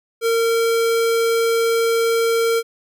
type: tone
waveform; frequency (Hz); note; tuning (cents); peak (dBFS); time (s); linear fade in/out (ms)
square; 458.7; A#4; -28; -16; 0.21-2.63; 50
effects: none